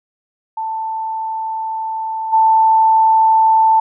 sine tone with level steps, 886 Hz, A5, 12 cents sharp, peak -19 / -8 dBFS, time 0.57-3.8 s, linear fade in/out 5 ms, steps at 2.32 s, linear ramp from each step 20 ms, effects none

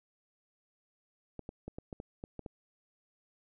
clicks, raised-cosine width 2 ms, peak -28 dBFS, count 9, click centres 1.393 / 1.491 / 1.68 / 1.785 / 1.928 / 2.001 / 2.239 / 2.393 / 2.462 s, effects none

